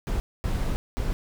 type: noise bursts at uneven times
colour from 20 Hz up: brown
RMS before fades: -26 dBFS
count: 3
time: 0.07-0.2 / 0.44-0.76 / 0.97-1.13 s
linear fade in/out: 0 ms
effects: none